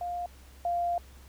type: tone pair in turn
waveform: sine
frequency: 704 / 695.9 Hz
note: F5 / F5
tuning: +14 / -6 cents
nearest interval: unison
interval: 20 cents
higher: first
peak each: -31 / -26 dBFS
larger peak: second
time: 0.01-0.26 / 0.65-0.98 s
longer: second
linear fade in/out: 2 ms
effects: added 66 Hz sine -50 dBFS peak until 1.28 s + pink hiss -57 dBFS RMS until 1.28 s